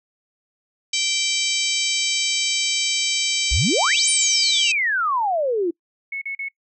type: harmonic tone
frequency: 777 Hz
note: G5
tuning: 16 cents flat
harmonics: 3 / 4 / 5 / 6 / 7 / 8 / 9 / 10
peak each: -26 / -25 / -28 / -28 / -29 / -28 / -34 / -28 dBFS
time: 0.93-4.72 s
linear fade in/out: 5 ms
type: exponential two-way sweep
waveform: sine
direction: up then down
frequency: 51.91 to 9397 to 324.6 Hz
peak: -18 dBFS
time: 3.51-5.71 s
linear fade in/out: 10 ms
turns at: 4.09 s
type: tone bursts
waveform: sine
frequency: 2199 Hz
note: C#7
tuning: 14 cents flat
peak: -25 dBFS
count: 3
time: 6.12-6.486 s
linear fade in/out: 5 ms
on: 96 ms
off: 39 ms
effects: noise-tail reverb RT60 0.1 s tail -25 dB re dry